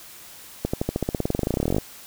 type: accelerating click train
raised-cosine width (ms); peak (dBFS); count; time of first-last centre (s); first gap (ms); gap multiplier
2; -9; 27; 0.65-1.783; 85; 0.94
effects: white hiss -44 dBFS RMS until 2.06 s